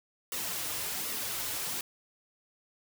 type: noise with flanger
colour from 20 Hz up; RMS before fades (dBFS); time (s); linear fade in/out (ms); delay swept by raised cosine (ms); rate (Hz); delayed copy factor
white; -35; 0.32-1.81; 2; 1.2 to 5.3; 1.3; -0.6
effects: none